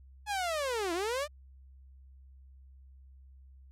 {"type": "linear two-way sweep", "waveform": "sawtooth", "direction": "down then up", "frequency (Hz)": [856, 325.9, 614], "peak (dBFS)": -27, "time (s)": [0.26, 1.28], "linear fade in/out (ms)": 50, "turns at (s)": 0.93, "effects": ["added 66 Hz sine -52 dBFS peak until 3.71 s", "low-pass 11000 Hz 12 dB/octave"]}